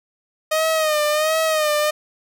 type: tone with vibrato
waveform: sawtooth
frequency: 619 Hz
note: D#5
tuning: 9 cents flat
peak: -13 dBFS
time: 0.51-1.91 s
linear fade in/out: 10 ms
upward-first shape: sine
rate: 1.4 Hz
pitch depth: 64 cents each way
effects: none